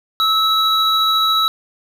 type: tone pair together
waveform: triangle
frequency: 1300 / 3886 Hz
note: E6 / B7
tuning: -24 / -29 cents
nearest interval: octave + perfect fifth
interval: 1895 cents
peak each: -14 dBFS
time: 0.2-1.48 s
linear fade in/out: 0 ms
effects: none